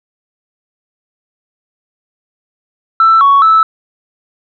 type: tone with pitch steps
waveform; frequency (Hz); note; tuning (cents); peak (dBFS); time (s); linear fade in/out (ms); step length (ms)
sine; 1329 / 1115 / 1311; E6 / C#6 / E6; +14 / +10 / -10; -3; 3-3.63; 2; 210
effects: tanh soft clip ceiling -1 dBFS